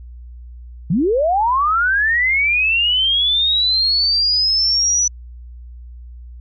sine linear sweep, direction up, 141.8 to 5960 Hz, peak -13 dBFS, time 0.9-5.08 s, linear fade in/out 5 ms, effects added 60 Hz sine -33 dBFS peak until 6.4 s

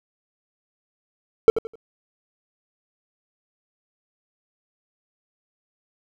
triangle tone with echo, 448.6 Hz, A4, 34 cents sharp, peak -5 dBFS, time 1.48-1.5 s, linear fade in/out 0 ms, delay 85 ms, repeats 3, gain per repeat -11 dB, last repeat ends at 1.755 s, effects none

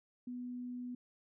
sine tone, 246.9 Hz, B3, in tune, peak -40 dBFS, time 0.27-0.95 s, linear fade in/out 5 ms, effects none

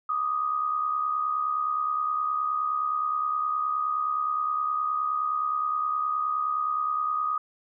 sine tone pair together, 1174.9 / 1244.5 Hz, D6 / D#6, 0 / 0 cents, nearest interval minor second, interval 100 cents, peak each -32 / -25 dBFS, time 0.09-7.38 s, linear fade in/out 5 ms, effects none

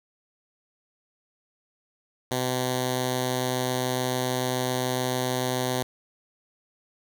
5% pulse tone with notch filter, 127 Hz, B2, 49 cents sharp, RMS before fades -27 dBFS, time 2.31-5.83 s, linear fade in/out 5 ms, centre 1300 Hz, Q 1.2, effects none

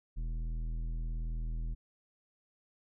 sine tone with tanh clipping, 40.62 Hz, E1, 25 cents flat, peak -35 dBFS, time 0.16-1.75 s, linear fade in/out 20 ms, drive 11 dB, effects none

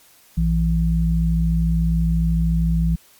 sine tone pair together, 58.51 / 165.5 Hz, A#1 / E3, +7 / +7 cents, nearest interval octave + tritone, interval 1800 cents, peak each -18 dBFS, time 0.37-2.96 s, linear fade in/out 10 ms, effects white hiss -52 dBFS RMS until 3.19 s + MP3 96 kbps

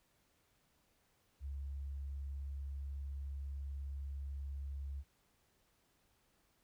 sine tone with vibrato, 69.3 Hz, C#2, in tune, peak -40 dBFS, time 1.4-5.04 s, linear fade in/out 50 ms, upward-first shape sine, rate 20 Hz, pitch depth 47 cents each way, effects pink hiss -75 dBFS RMS until 6.63 s

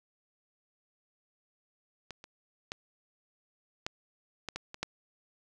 clicks, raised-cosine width 0.2 ms, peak -24 / -30 / -19 / -16 / -19 / -19 / -25 / -15 dBFS, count 8, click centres 2.107 / 2.241 / 2.719 / 3.865 / 4.487 / 4.56 / 4.744 / 4.83 s, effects none

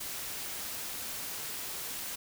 white noise with amplitude modulation, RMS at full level -37 dBFS, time 0-2.16 s, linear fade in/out 10 ms, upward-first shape sine, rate 235 Hz, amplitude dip 40%, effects none

